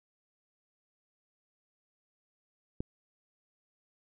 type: click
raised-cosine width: 3 ms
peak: -21 dBFS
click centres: 2.805 s
effects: none